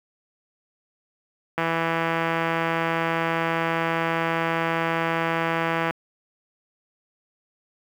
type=click train; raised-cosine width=0.5 ms; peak=-9 dBFS; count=715; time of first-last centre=1.58-5.907 s; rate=165 Hz; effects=high-pass 80 Hz 12 dB/octave + 7-bit